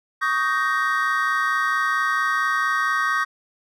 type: chord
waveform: triangle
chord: Eb dominant seventh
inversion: third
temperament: just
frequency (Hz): 1120.1 / 1244.5 / 1555.6 / 1866.8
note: Db6 / Eb6 / G6 / Bb6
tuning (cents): +18 / 0 / -14 / +2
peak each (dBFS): -23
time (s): 0.21-3.25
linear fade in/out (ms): 20
effects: none